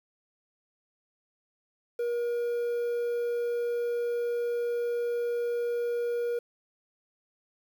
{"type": "tone with quantisation", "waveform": "triangle", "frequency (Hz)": 476.5, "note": "A#4", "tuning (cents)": 38, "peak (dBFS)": -25, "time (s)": [1.99, 6.39], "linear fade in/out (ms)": 5, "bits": 9, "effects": []}